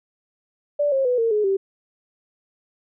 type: tone with pitch steps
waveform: sine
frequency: 583 / 537.7 / 495.9 / 457.4 / 421.9 / 389.1 Hz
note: D5 / C5 / B4 / A#4 / G#4 / G4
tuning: -13 / +47 / +7 / -33 / +27 / -13 cents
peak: -17 dBFS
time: 0.79-1.57 s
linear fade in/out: 10 ms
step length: 130 ms
effects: none